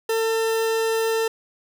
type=tone; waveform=40% pulse; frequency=448.9 Hz; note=A4; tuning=35 cents sharp; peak=-19 dBFS; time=0.09-1.28 s; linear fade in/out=5 ms; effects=none